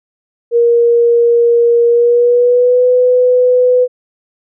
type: tone with pitch glide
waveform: sine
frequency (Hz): 471.3 to 499.3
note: A#4 to B4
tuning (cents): +19 to +19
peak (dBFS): -6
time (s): 0.51-3.88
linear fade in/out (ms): 50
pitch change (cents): +100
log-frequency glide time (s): 1.87-2.85
effects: none